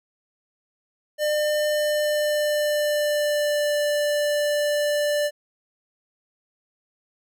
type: tone with pitch glide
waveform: square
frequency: 601 to 589 Hz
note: D5 to D5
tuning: +40 to +5 cents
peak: -21 dBFS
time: 1.18-5.31 s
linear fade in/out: 50 ms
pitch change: -35 cents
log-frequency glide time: 1.67-3.78 s
effects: none